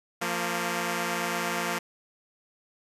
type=tone pair together; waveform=5% pulse; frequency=174.61 / 229.9 Hz; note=F3 / A#3; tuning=0 / -24 cents; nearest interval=perfect fourth; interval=476 cents; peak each=-19 dBFS; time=0.21-1.79 s; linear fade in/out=10 ms; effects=resampled to 32000 Hz